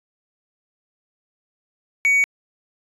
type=tone; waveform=triangle; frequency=2250 Hz; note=C#7; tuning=25 cents sharp; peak=-12 dBFS; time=2.05-2.24 s; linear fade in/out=0 ms; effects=resampled to 24000 Hz